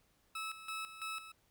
20% pulse tone with tremolo, 1300 Hz, E6, 24 cents flat, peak -34 dBFS, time 0.35-1.32 s, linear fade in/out 5 ms, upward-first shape square, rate 3 Hz, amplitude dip 70%, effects pink hiss -73 dBFS RMS until 1.5 s

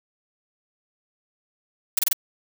blue noise bursts, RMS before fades -19 dBFS, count 4, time 1.97-2.131 s, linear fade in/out 5 ms, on 20 ms, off 27 ms, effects none

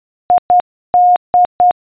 sine tone bursts at uneven times, 717 Hz, F5, 45 cents sharp, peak -5 dBFS, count 5, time 0.3-0.38 / 0.5-0.6 / 0.94-1.16 / 1.34-1.45 / 1.6-1.71 s, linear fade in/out 0 ms, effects resampled to 8000 Hz

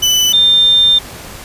30% pulse / sine tone pair in turn, 2993 / 3600 Hz, F#7 / A7, +19 / +39 cents, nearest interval minor third, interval 320 cents, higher second, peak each -6 dBFS, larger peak neither, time 0.02-0.33 / 0.33-0.99 s, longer second, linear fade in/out 10 ms, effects pink hiss -31 dBFS RMS until 1.44 s + resampled to 32000 Hz

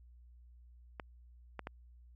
clicks, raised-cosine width 0.5 ms, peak -25 dBFS, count 3, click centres 0.998 / 1.593 / 1.671 s, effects added 60 Hz sine -55 dBFS peak until 2.15 s + MP3 48 kbps

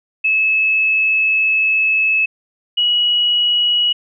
sine tone pair in turn, 2597 / 2915 Hz, E7 / F#7, -26 / -26 cents, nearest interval major second, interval 200 cents, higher second, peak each -12 dBFS, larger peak neither, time 0.24-2.26 / 2.77-3.93 s, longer first, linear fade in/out 10 ms, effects none

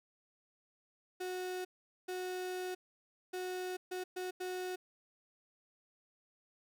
35% pulse tone bursts at uneven times, 366.7 Hz, F#4, 15 cents flat, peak -36 dBFS, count 6, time 1.2-1.65 / 2.08-2.75 / 3.33-3.77 / 3.91-4.04 / 4.16-4.31 / 4.4-4.76 s, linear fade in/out 10 ms, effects none

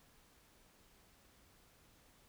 silence, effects pink hiss -67 dBFS RMS until 2.28 s

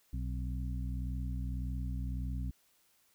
harmonic tone with a mistuned harmonic, 61.74 Hz, B1, in tune, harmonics 1 / 2 / 3 / 4, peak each -35 / -41 / -45 / -47 dBFS, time 0.13-2.51 s, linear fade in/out 5 ms, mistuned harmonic 4, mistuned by +100 cents, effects white hiss -70 dBFS RMS until 3.14 s

